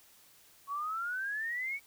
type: exponential sweep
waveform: sine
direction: up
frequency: 1100 to 2270 Hz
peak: -33 dBFS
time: 0.67-1.8 s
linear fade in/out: 50 ms
effects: white hiss -61 dBFS RMS until 1.86 s